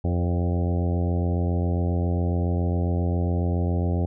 harmonic tone with a mistuned harmonic, 87.31 Hz, F2, in tune, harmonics 1 / 2 / 3 / 4 / 5 / 6 / 7 / 8 / 9, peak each -22 / -28 / -32 / -34 / -36 / -38 / -39 / -40 / -41 dBFS, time 0.04-4.06 s, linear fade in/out 5 ms, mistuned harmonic 6, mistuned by +27 cents, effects none

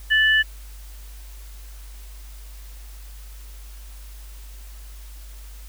sine tone pair together, 1750 / 2959 Hz, A6 / F#7, -10 / -1 cents, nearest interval major sixth, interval 909 cents, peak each -15 / -22 dBFS, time 0.1-0.43 s, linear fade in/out 20 ms, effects added 50 Hz sine -37 dBFS peak until 5.68 s + white hiss -49 dBFS RMS until 5.68 s

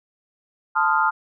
sine chord, F dominant seventh, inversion first, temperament equal with one note detuned, 880 / 1027.3 / 1244.5 / 1396.9 Hz, A5 / C6 / Eb6 / F6, 0 / -32 / 0 / 0 cents, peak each -21 / -25 / -22 / -21 dBFS, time 0.75-1.11 s, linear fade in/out 20 ms, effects none

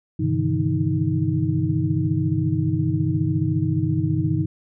sine tone cluster, 99.6 / 128.7 / 147.9 / 162.4 / 314.1 Hz, G2 / C3 / D3 / E3 / D#4, +28 / -28 / +13 / -26 / +16 cents, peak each -25 dBFS, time 0.19-4.46 s, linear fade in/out 10 ms, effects none

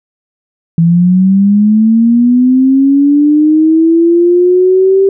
sine linear sweep, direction up, 164.3 to 392 Hz, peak -4 dBFS, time 0.78-5.09 s, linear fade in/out 2 ms, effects none

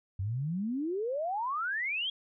sine exponential sweep, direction up, 90.7 to 3322 Hz, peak -30 dBFS, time 0.19-2.1 s, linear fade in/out 5 ms, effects none

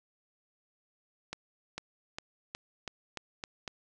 accelerating click train, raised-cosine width 0.2 ms, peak -20 dBFS, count 8, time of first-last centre 1.33-3.678 s, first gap 450 ms, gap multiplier 0.9, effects resampled to 24000 Hz + 10-bit

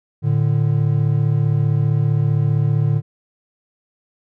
triangle tone pair together, 112.67 / 148 Hz, A2 / D3, +42 / +14 cents, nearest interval perfect fourth, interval 472 cents, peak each -15 dBFS, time 0.22-3.02 s, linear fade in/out 50 ms, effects none

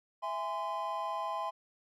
triangle chord, E augmented, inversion none, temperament just, 659.3 / 824.1 / 1030.1 Hz, E5 / G#5 / B#5, 0 / -14 / -27 cents, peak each -38 / -37 / -34 dBFS, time 0.22-1.51 s, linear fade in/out 20 ms, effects none

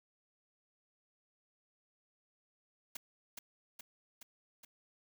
white noise with echo, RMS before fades -43 dBFS, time 2.95-2.97 s, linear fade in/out 5 ms, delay 420 ms, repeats 4, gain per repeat -3 dB, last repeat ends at 4.65 s, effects none

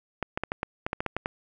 clicks, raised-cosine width 0.5 ms, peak -13 dBFS, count 11, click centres 0.227 / 0.375 / 0.436 / 0.519 / 0.631 / 0.865 / 0.931 / 1.005 / 1.063 / 1.166 / 1.259 s, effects none

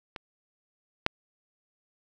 clicks, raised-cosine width 0.3 ms, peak -21 / -6 dBFS, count 2, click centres 0.162 / 1.064 s, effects none

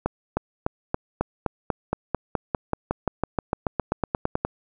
accelerating click train, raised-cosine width 1 ms, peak -8 dBFS, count 25, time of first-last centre 0.06-4.45 s, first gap 310 ms, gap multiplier 0.95, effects none

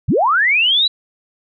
sine linear sweep, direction up, 69.4 to 4008 Hz, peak -11 dBFS, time 0.08-0.88 s, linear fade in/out 10 ms, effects none

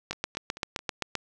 two click trains, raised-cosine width 0.2 ms, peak -11 / -24 dBFS, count 9 / 4, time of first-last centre 0.11-1.153 / 0.13-0.791 s, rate 7.67 / 4.54 Hz, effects none

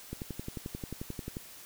click train, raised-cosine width 3 ms, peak -24 dBFS, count 15, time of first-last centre 0.13-1.369 s, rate 11.3 Hz, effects white hiss -50 dBFS RMS until 1.65 s

